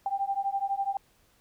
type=beating tone pair; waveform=sine; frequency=784 / 796 Hz; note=G5 / G5; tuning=0 / +26 cents; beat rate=12 Hz; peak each=-30 dBFS; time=0.06-0.97 s; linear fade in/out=2 ms; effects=pink hiss -65 dBFS RMS until 1.4 s